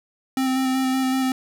square tone with vibrato, 261.6 Hz, C4, in tune, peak -20 dBFS, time 0.37-1.32 s, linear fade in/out 2 ms, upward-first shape square, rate 5.3 Hz, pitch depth 13 cents each way, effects none

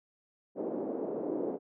white band-pass noise, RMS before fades -35 dBFS, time 0.55-1.59 s, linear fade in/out 50 ms, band 240 to 510 Hz, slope 24 dB/octave, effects none

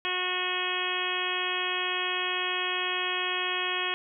harmonic tone, 364.4 Hz, F#4, 26 cents flat, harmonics 1 / 2 / 3 / 4 / 5 / 6 / 7 / 8 / 9, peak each -37 / -39 / -35 / -39 / -35 / -38 / -33 / -36 / -34 dBFS, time 0.05-3.94 s, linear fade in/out 0 ms, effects none

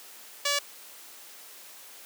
5% pulse tone, 573 Hz, D5, 43 cents flat, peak -13 dBFS, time 0.45-0.59 s, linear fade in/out 5 ms, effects white hiss -48 dBFS RMS until 2.05 s + high-pass 300 Hz 12 dB/octave

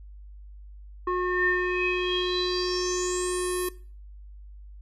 square tone with low-pass filter sweep, 361.7 Hz, F#4, 39 cents flat, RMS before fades -27 dBFS, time 1.07-3.69 s, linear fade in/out 5 ms, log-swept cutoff 1300 to 12000 Hz, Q 9.3, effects noise-tail reverb RT60 0.4 s tail -18 dB re dry + added 50 Hz sine -42 dBFS peak until 4.81 s

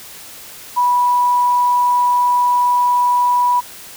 sine tone, 980 Hz, B5, 14 cents flat, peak -11 dBFS, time 0.76-3.61 s, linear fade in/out 20 ms, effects white hiss -36 dBFS RMS until 3.96 s

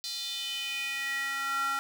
square tone with high-pass filter sweep, 274.2 Hz, C#4, 19 cents flat, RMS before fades -33 dBFS, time 0.04-1.79 s, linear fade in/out 0 ms, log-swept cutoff 4300 to 1200 Hz, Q 4.5, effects none

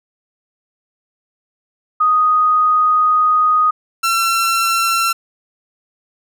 sine / sawtooth tone pair in turn, 1244.5 / 1352.3 Hz, D#6 / E6, 0 / +44 cents, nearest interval minor second, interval 144 cents, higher second, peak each -10 dBFS, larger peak neither, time 2-3.71 / 4.03-5.13 s, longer first, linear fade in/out 10 ms, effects none

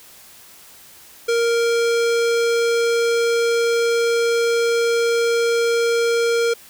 square tone with low-pass filter, 466.2 Hz, A#4, in tune, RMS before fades -18 dBFS, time 1.28-6.54 s, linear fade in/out 10 ms, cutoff 7300 Hz, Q 1, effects white hiss -45 dBFS RMS until 6.69 s

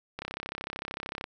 click train, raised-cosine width 0.3 ms, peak -19 dBFS, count 36, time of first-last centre 0.19-1.241 s, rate 33.3 Hz, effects none

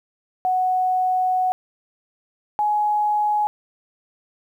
sine tone pair in turn, 740 / 839.1 Hz, F#5 / G#5, 0 / +18 cents, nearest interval major second, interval 218 cents, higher second, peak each -17 dBFS, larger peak neither, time 0.45-1.52 / 2.59-3.47 s, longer first, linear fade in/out 0 ms, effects 9-bit

